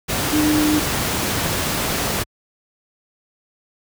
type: tone in noise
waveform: sine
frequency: 303.4 Hz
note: D#4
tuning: 44 cents flat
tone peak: -15 dBFS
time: 0.32-0.8 s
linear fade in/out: 20 ms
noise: pink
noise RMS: -21 dBFS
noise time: 0.08-2.24 s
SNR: +3 dB
effects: high-pass 60 Hz 12 dB/octave